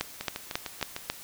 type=two click trains; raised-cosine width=0.2 ms; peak=-10 / -16 dBFS; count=5 / 6; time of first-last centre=0.01-1.1 / 0.21-0.964 s; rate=3.67 / 6.63 Hz; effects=white hiss -46 dBFS RMS until 1.23 s